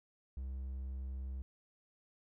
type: tone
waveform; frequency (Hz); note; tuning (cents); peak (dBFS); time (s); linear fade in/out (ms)
triangle; 65.7; C2; +8; -37; 0.37-1.42; 0
effects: none